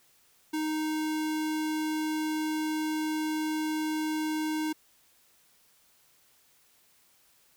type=tone; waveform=square; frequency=310.5 Hz; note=D#4; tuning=3 cents flat; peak=-29 dBFS; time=0.53-4.73 s; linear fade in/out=10 ms; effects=white hiss -64 dBFS RMS until 7.56 s